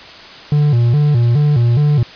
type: tone with vibrato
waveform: triangle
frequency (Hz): 132.5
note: C3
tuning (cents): +22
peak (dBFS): -7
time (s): 0.52-2.03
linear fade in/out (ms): 2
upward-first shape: square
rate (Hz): 2.4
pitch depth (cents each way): 190
effects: white hiss -35 dBFS RMS until 2.15 s + resampled to 11025 Hz